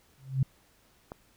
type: tone with exponential growth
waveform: sine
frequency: 133.2 Hz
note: C3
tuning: 31 cents sharp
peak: -19 dBFS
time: 0.18-0.43 s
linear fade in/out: 5 ms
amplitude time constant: 53 ms
type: click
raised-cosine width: 1 ms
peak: -25 dBFS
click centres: 1.119 s
effects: pink hiss -64 dBFS RMS until 1.36 s